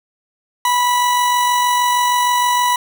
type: tone with amplitude modulation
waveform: 40% pulse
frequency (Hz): 982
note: B5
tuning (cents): -10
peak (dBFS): -11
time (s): 0.65-2.76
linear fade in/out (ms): 2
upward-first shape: sine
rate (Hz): 46.4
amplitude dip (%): 25
effects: none